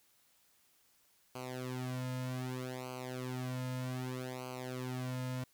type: tone with flanger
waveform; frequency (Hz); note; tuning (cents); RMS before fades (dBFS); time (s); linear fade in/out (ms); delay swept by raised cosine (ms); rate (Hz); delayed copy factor
sawtooth; 127.4; C3; -46; -40; 1.35-5.44; 5; 0.55 to 2.65; 0.64; -0.95
effects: white hiss -70 dBFS RMS until 5.53 s